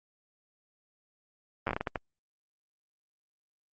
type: slowing click train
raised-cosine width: 0.5 ms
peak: -15 dBFS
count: 9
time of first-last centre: 1.67-1.958 s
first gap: 9 ms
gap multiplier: 1.38
effects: Opus 24 kbps